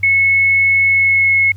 sine tone with pitch glide, 2194 to 2180 Hz, C#7 to C#7, -18 to -29 cents, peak -9 dBFS, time 0.03-1.52 s, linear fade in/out 5 ms, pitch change -11 cents, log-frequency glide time 0.86-1.32 s, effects added 96 Hz sine -30 dBFS peak until 1.56 s + pink hiss -54 dBFS RMS until 1.56 s

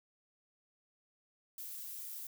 violet noise, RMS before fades -45 dBFS, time 1.58-2.27 s, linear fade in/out 2 ms, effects none

